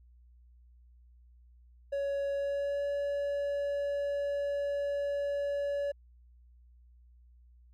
triangle tone with pitch glide, 560 to 569.1 Hz, C#5 to C#5, +18 to +45 cents, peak -28 dBFS, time 1.92-5.92 s, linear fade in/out 10 ms, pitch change +27 cents, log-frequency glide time 2.34-2.85 s, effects added 60 Hz sine -56 dBFS peak until 7.73 s

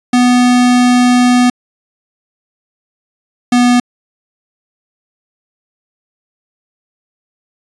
square tone pair in turn, 246.9 / 244.8 Hz, B3 / B3, 0 / -15 cents, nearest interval unison, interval 15 cents, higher first, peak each -7 dBFS, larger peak neither, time 0.13-1.5 / 3.52-3.8 s, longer first, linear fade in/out 5 ms, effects resampled to 22050 Hz

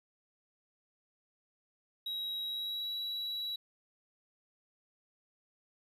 triangle tone with pitch glide, 3842 to 3907 Hz, B7 to B7, -48 to -19 cents, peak -34 dBFS, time 2.06-3.56 s, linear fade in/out 5 ms, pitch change +29 cents, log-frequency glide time 2.42-2.94 s, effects 12-bit

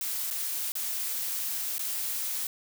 blue noise with dropouts, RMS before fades -32 dBFS, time 0.01-2.47 s, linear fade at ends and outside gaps 1 ms, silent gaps 0.303-0.309 / 0.72-0.753 / 1.782-1.793 s, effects none

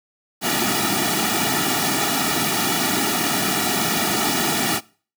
pink noise with comb filter, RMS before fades -20 dBFS, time 0.41-4.81 s, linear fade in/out 50 ms, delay 1.9 ms, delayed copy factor -1, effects noise-tail reverb RT60 0.4 s tail -22 dB re dry + high-pass 200 Hz 12 dB/octave

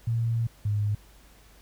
sine tone pair in turn, 115.4 / 104.03 Hz, A#2 / G#2, -17 / +3 cents, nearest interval major second, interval 180 cents, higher first, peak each -23 dBFS, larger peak neither, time 0.07-0.47 / 0.65-0.95 s, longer first, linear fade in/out 5 ms, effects added 50 Hz sine -54 dBFS peak until 1.61 s + pink hiss -57 dBFS RMS until 1.61 s

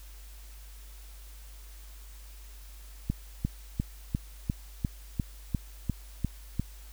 click train, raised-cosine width 5 ms, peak -15 dBFS, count 11, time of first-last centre 3.1-6.597 s, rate 2.86 Hz, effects added 50 Hz sine -45 dBFS peak until 6.92 s + white hiss -55 dBFS RMS until 6.92 s

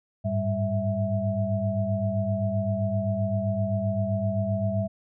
sine tone cluster, 100.2 / 107.9 / 197.4 / 655 Hz, G2 / A2 / G3 / E5, +38 / -33 / +12 / -11 cents, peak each -29 dBFS, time 0.24-4.88 s, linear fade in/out 20 ms, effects none

